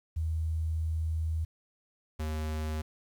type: tone pair in turn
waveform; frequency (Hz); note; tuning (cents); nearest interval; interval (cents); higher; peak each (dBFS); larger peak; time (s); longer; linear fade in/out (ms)
sine / square; 80.1 / 77.6; E2 / D#2; -49 / -4; minor second; 55; first; -28 / -32; first; 0.16-1.45 / 2.19-2.82; first; 10
effects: 10-bit